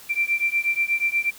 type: beating tone pair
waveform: sine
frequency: 2349 / 2357.3 Hz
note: D7 / D7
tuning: 0 / +6 cents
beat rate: 8.3 Hz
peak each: -23 dBFS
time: 0.09-1.31 s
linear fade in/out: 20 ms
effects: white hiss -45 dBFS RMS until 1.38 s